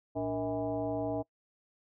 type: tone with frequency modulation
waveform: sine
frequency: 466.2 Hz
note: A#4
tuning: in tune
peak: -30 dBFS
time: 0.15-1.23 s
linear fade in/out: 20 ms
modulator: 176 Hz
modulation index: 1.7
effects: noise-tail reverb RT60 0.1 s tail -23 dB re dry